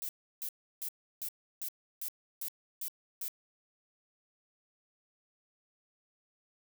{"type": "noise bursts", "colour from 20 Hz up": "violet", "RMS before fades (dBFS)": -38, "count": 9, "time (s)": [0.02, 3.281], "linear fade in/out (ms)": 0, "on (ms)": 69, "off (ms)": 330, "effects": []}